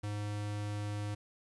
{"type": "tone", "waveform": "square", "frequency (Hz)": 103.83, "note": "G#2", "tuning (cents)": 0, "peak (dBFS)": -36, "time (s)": [0.03, 1.15], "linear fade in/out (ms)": 10, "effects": ["resampled to 24000 Hz", "11-bit"]}